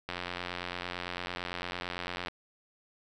click train, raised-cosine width 0.3 ms, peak -19 dBFS, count 196, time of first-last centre 0.09-2.283 s, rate 88.9 Hz, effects none

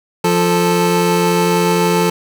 25% pulse tone pair together, 174.61 / 440 Hz, F3 / A4, 0 / 0 cents, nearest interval octave + major third, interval 1600 cents, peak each -11 dBFS, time 0.24-2.1 s, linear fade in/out 5 ms, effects none

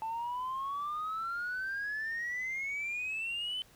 sine exponential sweep, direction up, 880 to 3061 Hz, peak -32 dBFS, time 0.02-3.62 s, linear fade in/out 0 ms, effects tanh soft clip ceiling -31 dBFS + pink hiss -61 dBFS RMS until 3.75 s

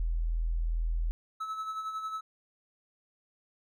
sine tone, 41.2 Hz, E1, in tune, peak -27 dBFS, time 0-1.11 s, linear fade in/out 0 ms
triangle tone with tremolo, 1300 Hz, E6, 24 cents flat, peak -30 dBFS, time 1.4-2.21 s, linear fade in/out 10 ms, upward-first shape sine, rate 11 Hz, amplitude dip 50%
effects none

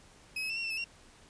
35% pulse tone with pitch steps, 2549 / 2570 / 2675 / 2739 / 2682 / 2608 / 2751 Hz, D#7 / E7 / E7 / F7 / E7 / E7 / F7, +41 / -45 / +25 / -34 / +29 / -19 / -27 cents, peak -31 dBFS, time 0.36-0.843 s, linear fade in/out 5 ms, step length 69 ms, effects pink hiss -58 dBFS RMS until 1.29 s + resampled to 22050 Hz

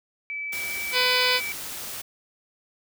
sine tone, 2304 Hz, D7, 34 cents flat, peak -29 dBFS, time 0.3-1.52 s, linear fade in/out 0 ms
white noise, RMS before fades -35 dBFS, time 0.52-2.02 s, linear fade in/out 10 ms
harmonic tone, 500 Hz, B4, 21 cents sharp, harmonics 1 / 2 / 3 / 4 / 5 / 6 / 7 / 8 / 9 / 10, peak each -29 / -29 / -29 / -29 / -29 / -29 / -29 / -29 / -29 / -29 dBFS, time 0.92-1.41 s, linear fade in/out 50 ms
effects none

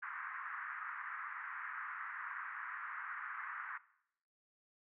pink band-pass noise, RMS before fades -45 dBFS, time 0.02-3.78 s, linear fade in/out 10 ms, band 1100 to 1900 Hz, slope 48 dB/octave, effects noise-tail reverb RT60 0.7 s tail -18 dB re dry

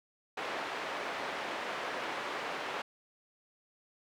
pink band-pass noise, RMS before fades -38 dBFS, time 0.37-2.82 s, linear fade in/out 5 ms, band 500 to 2500 Hz, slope 12 dB/octave, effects none

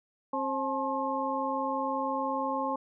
harmonic tone with a mistuned harmonic, 267.4 Hz, C4, 38 cents sharp, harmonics 1 / 2 / 3 / 4, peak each -35 / -34 / -33 / -33 dBFS, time 0.33-2.76 s, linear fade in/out 5 ms, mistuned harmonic 3, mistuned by +120 cents, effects none

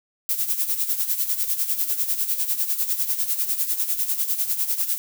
violet noise with tremolo, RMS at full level -21 dBFS, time 0.29-4.98 s, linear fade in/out 0 ms, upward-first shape sine, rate 10 Hz, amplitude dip 70%, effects none

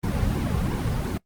brown noise with flanger, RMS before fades -25 dBFS, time 0.03-1.18 s, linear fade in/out 10 ms, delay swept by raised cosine 1.5 to 3.2 ms, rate 2.8 Hz, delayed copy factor -0.95, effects noise-tail reverb RT60 0.1 s tail -20 dB re dry + Opus 24 kbps

